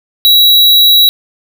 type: tone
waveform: square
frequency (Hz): 3887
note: B7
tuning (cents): -28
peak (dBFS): -4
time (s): 0.25-1.09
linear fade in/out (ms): 0
effects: none